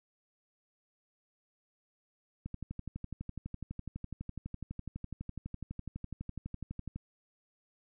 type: click train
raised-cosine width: 5 ms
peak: -27 dBFS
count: 55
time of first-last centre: 2.46-6.96 s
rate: 12 Hz
effects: none